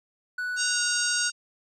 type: tone with pitch glide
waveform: triangle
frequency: 1480 to 1453.7 Hz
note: F#6 to F#6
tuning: 0 to -31 cents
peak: -26 dBFS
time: 0.38-1.3 s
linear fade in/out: 5 ms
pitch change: -31 cents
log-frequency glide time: 0.72-0.8 s
type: harmonic tone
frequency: 932.3 Hz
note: A#5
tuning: in tune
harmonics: 3 / 4 / 5 / 6 / 7 / 8 / 9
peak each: -35 / -36 / -31 / -33 / -30 / -42 / -32 dBFS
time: 0.56-1.32 s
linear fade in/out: 50 ms
effects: none